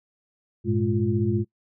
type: tone cluster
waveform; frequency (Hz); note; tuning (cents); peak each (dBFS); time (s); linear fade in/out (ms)
sine; 100.2 / 115.6 / 210.3 / 348.2; G2 / A#2 / G#3 / F4; +38 / -14 / +22 / -5; -26; 0.64-1.45; 50
effects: noise-tail reverb RT60 0.1 s tail -22 dB re dry